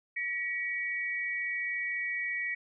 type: tone pair together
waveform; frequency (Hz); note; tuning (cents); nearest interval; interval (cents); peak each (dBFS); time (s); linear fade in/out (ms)
sine; 1926.7 / 2261; B6 / C#7; -43 / +34; minor third; 277; -33 / -34; 0.16-2.55; 10
effects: none